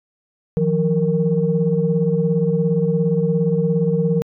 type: tone cluster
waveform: sine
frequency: 160.2 / 177.4 / 463.8 Hz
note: E3 / F3 / A#4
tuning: -49 / +27 / -9 cents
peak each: -19 dBFS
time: 0.57-4.22 s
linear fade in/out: 0 ms
effects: tanh soft clip ceiling -6 dBFS